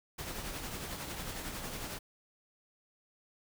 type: noise with tremolo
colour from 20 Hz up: pink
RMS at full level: -39 dBFS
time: 0.18-1.99 s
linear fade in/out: 10 ms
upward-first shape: triangle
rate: 11 Hz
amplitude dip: 45%
effects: none